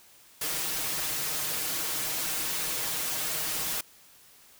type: noise with comb filter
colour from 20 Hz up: white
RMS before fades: -31 dBFS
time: 0.41-3.81 s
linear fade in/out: 5 ms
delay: 6.4 ms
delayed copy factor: +0.95
effects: white hiss -56 dBFS RMS until 4.59 s